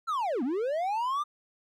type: linear two-way sweep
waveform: triangle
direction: down then up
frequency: 1385 to 226.1 to 1220 Hz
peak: -25 dBFS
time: 0.07-1.24 s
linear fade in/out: 20 ms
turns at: 0.43 s
effects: none